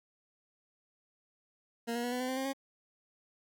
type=tone with pitch steps; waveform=20% pulse; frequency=233.1 / 238.3 / 243.6 / 249 / 254.5 / 260.1 / 265.9 / 271.8 Hz; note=A#3 / A#3 / B3 / B3 / C4 / C4 / C4 / C#4; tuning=0 / +38 / -24 / +14 / -48 / -10 / +28 / -34 cents; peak=-28 dBFS; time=1.87-2.534 s; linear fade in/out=20 ms; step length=83 ms; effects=none